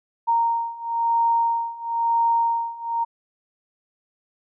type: beating tone pair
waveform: sine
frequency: 927 / 928 Hz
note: A#5 / A#5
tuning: -10 / -8 cents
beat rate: 1 Hz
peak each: -23 / -21 dBFS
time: 0.27-3.05 s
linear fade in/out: 20 ms
effects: none